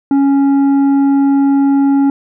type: tone with tanh clipping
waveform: sine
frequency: 277.2 Hz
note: C#4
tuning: in tune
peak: -9 dBFS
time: 0.11-2.1 s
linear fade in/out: 2 ms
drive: 7 dB
effects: none